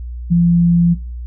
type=tone with ADSR envelope; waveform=sine; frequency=171.7 Hz; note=F3; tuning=29 cents flat; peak=-7 dBFS; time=0.3-0.95 s; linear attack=25 ms; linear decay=6 ms; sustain=-2 dB; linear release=24 ms; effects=noise-tail reverb RT60 0.3 s tail -19 dB re dry + added 60 Hz sine -24 dBFS peak until 1.26 s